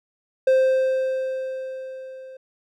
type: tone with level ramp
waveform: triangle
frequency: 523.3 Hz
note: C5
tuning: in tune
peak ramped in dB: -11 to -36 dBFS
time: 0.47-2.37 s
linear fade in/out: 5 ms
effects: none